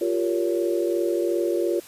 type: chord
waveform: sine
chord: G half-diminished seventh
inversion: third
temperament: equal with one note detuned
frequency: 349.2 / 392 / 466.2 / 562.8 Hz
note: F4 / G4 / Bb4 / Db5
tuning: 0 / 0 / 0 / +26 cents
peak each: -23 / -29 / -28 / -28 dBFS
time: 0.01-1.8 s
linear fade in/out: 5 ms
effects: white hiss -46 dBFS RMS until 1.87 s + resampled to 32000 Hz